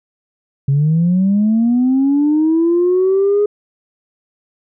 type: linear sweep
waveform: sine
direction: up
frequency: 134.7 to 417.7 Hz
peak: -9 dBFS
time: 0.68-3.46 s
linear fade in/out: 5 ms
effects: tanh soft clip ceiling -7 dBFS